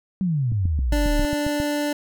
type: exponential sweep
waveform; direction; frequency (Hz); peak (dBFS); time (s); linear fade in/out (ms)
sine; down; 196 to 30.83; -19; 0.21-1.25; 0
type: click train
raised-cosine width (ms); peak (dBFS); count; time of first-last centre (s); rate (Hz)
5; -16; 9; 0.52-1.601; 7.4
type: tone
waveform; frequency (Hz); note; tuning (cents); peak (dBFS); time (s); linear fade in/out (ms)
25% pulse; 293.7; D4; 0; -18; 0.92-1.93; 5
effects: none